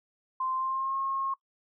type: tone with pitch glide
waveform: sine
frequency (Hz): 1042 to 1080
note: C6 to C#6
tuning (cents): -7 to -45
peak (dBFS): -28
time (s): 0.4-1.34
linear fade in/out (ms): 5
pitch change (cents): +62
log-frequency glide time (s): 0.55-0.96
effects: noise-tail reverb RT60 0.1 s tail -20 dB re dry